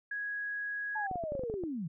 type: tone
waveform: sine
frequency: 1661.2 Hz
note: G#6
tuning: in tune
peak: -34 dBFS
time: 0.11-1.07 s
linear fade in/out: 5 ms
type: linear sweep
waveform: sine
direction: down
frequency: 880 to 146.83 Hz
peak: -34 dBFS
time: 0.95-1.88 s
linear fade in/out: 10 ms
type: clicks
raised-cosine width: 2 ms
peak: -27 dBFS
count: 10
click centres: 1.113 / 1.157 / 1.238 / 1.321 / 1.352 / 1.394 / 1.436 / 1.499 / 1.54 / 1.637 s
effects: none